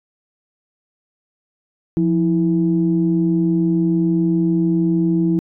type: tone pair together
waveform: sine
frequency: 173.66 / 326.7 Hz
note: F3 / E4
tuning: -9 / -15 cents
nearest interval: major seventh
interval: 1094 cents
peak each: -16 dBFS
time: 1.97-5.39 s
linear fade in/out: 0 ms
effects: tanh soft clip ceiling -6 dBFS